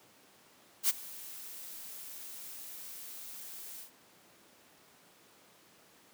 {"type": "noise with ADSR envelope", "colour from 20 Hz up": "blue", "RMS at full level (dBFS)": -25, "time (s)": [0.83, 3.91], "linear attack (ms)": 61, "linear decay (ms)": 25, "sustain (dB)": -21, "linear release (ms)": 110, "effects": ["pink hiss -61 dBFS RMS until 6.13 s", "high-pass 200 Hz 12 dB/octave"]}